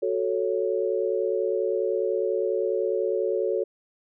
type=chord; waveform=sine; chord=F# minor; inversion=none; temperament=equal; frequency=370 / 440 / 554.4 Hz; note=F#4 / A4 / C#5; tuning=0 / 0 / 0 cents; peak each=-27 / -26 / -28 dBFS; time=0.02-3.64 s; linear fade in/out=10 ms; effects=none